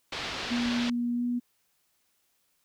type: low-pass noise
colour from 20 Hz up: white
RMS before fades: -35 dBFS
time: 0.12-0.9 s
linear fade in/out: 5 ms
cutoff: 4400 Hz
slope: 24 dB/octave
type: tone with pitch glide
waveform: sine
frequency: 240 to 242.9 Hz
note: B3 to B3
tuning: -49 to -29 cents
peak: -26 dBFS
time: 0.5-1.4 s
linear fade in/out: 20 ms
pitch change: +20 cents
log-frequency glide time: 1.14-1.24 s
effects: white hiss -72 dBFS RMS until 2.64 s